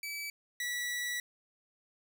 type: tone pair in turn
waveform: sawtooth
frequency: 2300 / 1948.1 Hz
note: D7 / B6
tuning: -37 / -24 cents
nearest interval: minor third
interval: 287 cents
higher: first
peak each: -34 / -30 dBFS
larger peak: second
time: 0.03-0.3 / 0.6-1.2 s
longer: second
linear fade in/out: 2 ms
effects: none